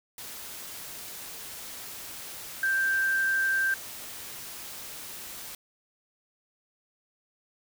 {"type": "tone in noise", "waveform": "sine", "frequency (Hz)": 1572, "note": "G6", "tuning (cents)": 4, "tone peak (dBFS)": -23, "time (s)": [2.63, 3.74], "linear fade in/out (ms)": 2, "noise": "white", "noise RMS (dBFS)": -41, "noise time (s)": [0.18, 5.55], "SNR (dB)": 15, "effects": []}